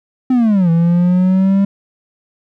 triangle linear two-way sweep, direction down then up, 261.6 to 164.81 to 198.8 Hz, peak -7 dBFS, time 0.3-1.65 s, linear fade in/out 5 ms, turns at 0.7 s, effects none

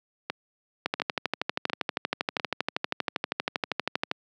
two click trains, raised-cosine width 0.3 ms, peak -12 / -9 dBFS, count 4 / 42, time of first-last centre 0.3-2.398 / 0.86-4.114 s, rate 1.43 / 12.6 Hz, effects high-pass 200 Hz 12 dB/octave

